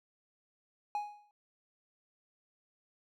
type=tone with exponential decay; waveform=triangle; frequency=830.6 Hz; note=G#5; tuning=in tune; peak=-28 dBFS; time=0.95-1.31 s; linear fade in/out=1 ms; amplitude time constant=78 ms; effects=none